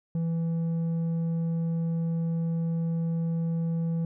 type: tone with low-pass filter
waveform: square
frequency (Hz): 165.7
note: E3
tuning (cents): +9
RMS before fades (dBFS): -28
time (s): 0.15-4.05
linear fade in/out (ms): 2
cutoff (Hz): 330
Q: 0.79
effects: none